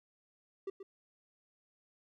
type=tone with echo; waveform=triangle; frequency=389.7 Hz; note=G4; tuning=10 cents flat; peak=-34 dBFS; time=0.67-0.7 s; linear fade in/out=5 ms; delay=130 ms; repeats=1; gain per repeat=-9 dB; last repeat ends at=0.83 s; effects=none